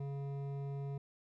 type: tone with hard clipping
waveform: sine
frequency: 139.6 Hz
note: C#3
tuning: 13 cents sharp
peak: -40 dBFS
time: 0-0.98 s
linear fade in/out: 5 ms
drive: 11 dB
effects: none